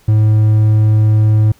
triangle tone, 107.7 Hz, A2, 37 cents flat, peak -5 dBFS, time 0.08-1.52 s, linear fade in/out 5 ms, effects pink hiss -50 dBFS RMS until 1.59 s

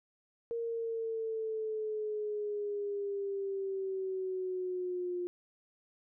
sine exponential sweep, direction down, 466.2 to 353.6 Hz, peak -33 dBFS, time 0.51-5.27 s, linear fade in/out 0 ms, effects none

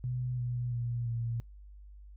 sine tone with pitch steps, 125.2 / 122.27 / 119.41 / 116.61 Hz, B2 / B2 / A#2 / A#2, +24 / -17 / +42 / +1 cents, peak -31 dBFS, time 0.04-1.4 s, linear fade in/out 0 ms, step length 340 ms, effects noise-tail reverb RT60 0.2 s tail -26 dB re dry + added 50 Hz sine -48 dBFS peak until 2.16 s

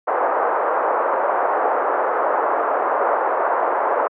pink band-pass noise, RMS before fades -19 dBFS, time 0.07-4.08 s, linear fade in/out 10 ms, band 470 to 1300 Hz, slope 24 dB/octave, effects high-pass 300 Hz 12 dB/octave + low-pass 2000 Hz 12 dB/octave

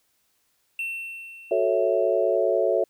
triangle tone with exponential decay, 2700 Hz, E7, 41 cents sharp, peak -24 dBFS, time 0.79-2.36 s, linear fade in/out 2 ms, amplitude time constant 340 ms
sine chord, F# minor seventh, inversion none, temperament equal, 370 / 440 / 554.4 / 659.3 Hz, F#4 / A4 / C#5 / E5, 0 / 0 / 0 / 0 cents, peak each -26 / -25 / -24 / -24 dBFS, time 1.51-2.84 s, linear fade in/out 5 ms
effects white hiss -69 dBFS RMS until 2.89 s

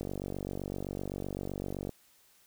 click train, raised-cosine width 2 ms, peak -23 dBFS, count 91, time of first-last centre 0.01-1.893 s, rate 47.8 Hz, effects white hiss -64 dBFS RMS until 2.46 s

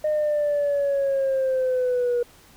sine linear sweep, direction down, 613 to 478.8 Hz, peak -18 dBFS, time 0.04-2.23 s, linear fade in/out 5 ms, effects tanh soft clip ceiling -17 dBFS + pink hiss -52 dBFS RMS until 2.56 s

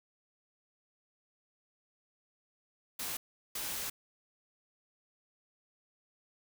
white noise bursts at uneven times, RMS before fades -38 dBFS, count 2, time 2.99-3.17 / 3.55-3.9 s, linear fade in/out 5 ms, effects none

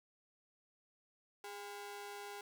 sawtooth ring-modulated tone, 609 Hz, D#5, 37 cents flat, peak -39 dBFS, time 1.44-2.41 s, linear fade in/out 2 ms, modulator 200 Hz, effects 11-bit

